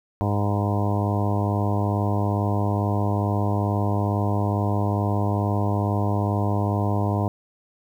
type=harmonic tone with a mistuned harmonic; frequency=102.3 Hz; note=G#2; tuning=26 cents flat; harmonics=1 / 2 / 3 / 4 / 5 / 6 / 7 / 8 / 9 / 10; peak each=-22 / -28 / -30 / -33 / -35 / -33 / -32 / -36 / -33 / -37 dBFS; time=0.21-7.28 s; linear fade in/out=0 ms; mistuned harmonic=9; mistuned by=+32 cents; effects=9-bit